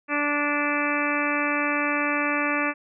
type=harmonic tone; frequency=291.9 Hz; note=D4; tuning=10 cents flat; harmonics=1 / 2 / 3 / 4 / 5 / 6 / 7 / 8 / 9; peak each=-28 / -31 / -34 / -29 / -32 / -30 / -33 / -30 / -32 dBFS; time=0.08-2.74 s; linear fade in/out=50 ms; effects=none